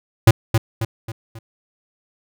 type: tone with echo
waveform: square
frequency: 112.3 Hz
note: A2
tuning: 36 cents sharp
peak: -6 dBFS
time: 0.27-0.31 s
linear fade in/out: 5 ms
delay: 270 ms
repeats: 4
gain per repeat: -7 dB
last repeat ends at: 1.39 s
effects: none